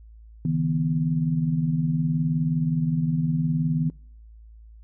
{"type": "tone cluster", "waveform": "sine", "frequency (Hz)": [140.5, 159.8, 245.3], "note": ["C#3", "D#3", "B3"], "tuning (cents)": [24, 47, -12], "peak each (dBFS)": [-29, -22, -28], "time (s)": [0.45, 3.9], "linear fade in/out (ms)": 2, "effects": ["noise-tail reverb RT60 0.6 s tail -25 dB re dry", "added 55 Hz sine -44 dBFS peak until 4.83 s"]}